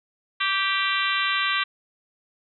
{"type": "harmonic tone with a mistuned harmonic", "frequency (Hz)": 392, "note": "G4", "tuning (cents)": 0, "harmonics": [3, 4, 5, 6, 7, 8, 9, 10], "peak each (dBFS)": [-27, -28, -29, -30, -30, -31, -32, -32], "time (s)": [0.4, 1.64], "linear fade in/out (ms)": 10, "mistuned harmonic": 3, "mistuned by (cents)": -21, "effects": []}